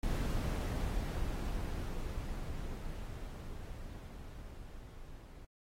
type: noise with level ramp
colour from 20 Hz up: brown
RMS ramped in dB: -32 to -51 dBFS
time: 0.03-5.45 s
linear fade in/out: 2 ms
effects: AAC 48 kbps